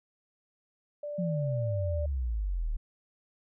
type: tone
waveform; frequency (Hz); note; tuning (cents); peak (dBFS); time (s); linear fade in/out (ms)
sine; 587.3; D5; 0; -34; 1.03-2.06; 5
type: exponential sweep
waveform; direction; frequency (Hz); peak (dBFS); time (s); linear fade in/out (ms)
sine; down; 183.5 to 35.41; -28; 1.18-2.77; 10
effects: none